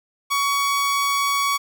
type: tone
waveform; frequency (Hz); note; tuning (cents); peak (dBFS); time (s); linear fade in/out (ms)
sawtooth; 1124; C#6; +24; -15; 0.3-1.58; 20
effects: none